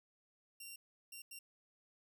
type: tone bursts at uneven times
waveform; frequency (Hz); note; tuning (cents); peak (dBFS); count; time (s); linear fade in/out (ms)
10% pulse; 2760; F7; -21; -40; 3; 0.6-0.76 / 1.12-1.22 / 1.31-1.39; 5
effects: none